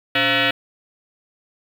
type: tone with frequency modulation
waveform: sine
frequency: 525 Hz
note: C5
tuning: 6 cents sharp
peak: -15 dBFS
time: 0.15-0.51 s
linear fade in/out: 5 ms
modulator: 405 Hz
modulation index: 7.4
effects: 7-bit